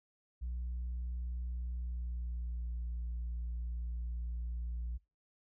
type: tone with pitch glide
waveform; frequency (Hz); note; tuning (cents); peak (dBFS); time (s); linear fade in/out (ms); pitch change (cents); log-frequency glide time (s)
sine; 60.7 to 58.84; B1 to A#1; -29 to +17; -34; 0.41-4.98; 20; -54; 1.77-2.79
effects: noise-tail reverb RT60 0.3 s tail -26 dB re dry + tanh soft clip ceiling -34 dBFS